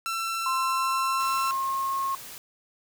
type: tone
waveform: sawtooth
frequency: 1343 Hz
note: E6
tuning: 32 cents sharp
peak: -24 dBFS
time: 0.06-1.51 s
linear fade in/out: 0 ms
type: tone with pitch glide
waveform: sine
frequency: 1046.5 to 1081.5 Hz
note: C6 to C#6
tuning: 0 to -43 cents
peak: -25 dBFS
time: 0.46-2.15 s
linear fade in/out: 2 ms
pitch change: +57 cents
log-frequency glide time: 0.67-1.95 s
type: noise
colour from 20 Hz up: white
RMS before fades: -42 dBFS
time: 1.2-2.38 s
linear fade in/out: 0 ms
effects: none